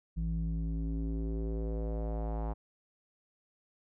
square tone with low-pass filter sweep, 55 Hz, A1, in tune, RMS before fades -34 dBFS, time 0.16-2.54 s, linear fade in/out 20 ms, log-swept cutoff 150 to 880 Hz, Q 2.6, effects none

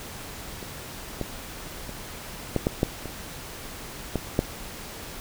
clicks, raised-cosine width 2 ms, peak -23 / -14 / -24 / -9 / -8 / -7 / -21 / -11 / -6 dBFS, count 9, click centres 0.628 / 1.213 / 1.893 / 2.563 / 2.669 / 2.831 / 3.057 / 4.157 / 4.391 s, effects pink hiss -39 dBFS RMS until 5.2 s

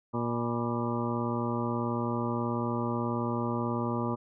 harmonic tone with a mistuned harmonic, 118.4 Hz, A#2, 27 cents sharp, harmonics 1 / 2 / 3 / 4 / 5 / 7 / 8 / 9 / 10, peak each -34 / -32 / -36 / -39 / -40 / -41 / -38 / -45 / -39 dBFS, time 0.13-4.16 s, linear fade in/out 20 ms, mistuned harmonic 8, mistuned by +47 cents, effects none

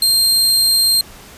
sawtooth tone, 4186 Hz, C8, in tune, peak -8 dBFS, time 0.02-1.01 s, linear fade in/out 2 ms, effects pink hiss -39 dBFS RMS until 1.37 s + resampled to 32000 Hz

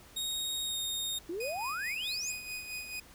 sawtooth tone with pitch glide, 3746 to 3701 Hz, A#7 to A#7, +8 to -13 cents, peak -30 dBFS, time 0.16-1.19 s, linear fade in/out 10 ms, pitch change -21 cents, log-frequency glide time 0.64-0.77 s
sine exponential sweep, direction up, 319.8 to 7750 Hz, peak -34 dBFS, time 1.29-2.32 s, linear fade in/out 5 ms
sawtooth tone with tremolo, 2489 Hz, D#7, in tune, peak -33 dBFS, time 1.4-3 s, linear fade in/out 5 ms, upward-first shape sine, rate 4.6 Hz, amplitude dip 55%
effects added 60 Hz sine -62 dBFS peak until 3.14 s + pink hiss -56 dBFS RMS until 3.14 s

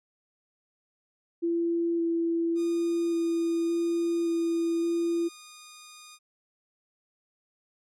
sine tone with vibrato, 336.4 Hz, E4, 35 cents sharp, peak -24 dBFS, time 1.42-5.29 s, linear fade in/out 20 ms, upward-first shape square, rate 0.88 Hz, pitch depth 10 cents each way
5% pulse tone, 1226 Hz, D#6, 26 cents flat, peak -33 dBFS, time 2.55-6.19 s, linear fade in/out 50 ms
effects low-pass 8000 Hz 12 dB/octave

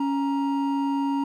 triangle tone pair together, 277.2 / 937.2 Hz, C#4 / A#5, 0 / +9 cents, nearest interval octave + major sixth, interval 2109 cents, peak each -21 / -27 dBFS, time 0-1.24 s, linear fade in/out 5 ms, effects none

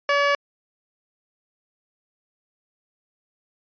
15% pulse tone, 570 Hz, C#5, 48 cents sharp, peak -11 dBFS, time 0.09-0.35 s, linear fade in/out 2 ms, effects resampled to 11025 Hz

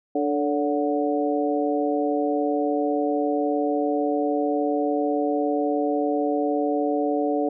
harmonic tone with a mistuned harmonic, 146.83 Hz, D3, in tune, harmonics 2 / 3 / 4 / 5, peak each -24 / -26 / -27 / -28 dBFS, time 0.15-7.49 s, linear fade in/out 5 ms, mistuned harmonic 4, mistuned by -49 cents, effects none

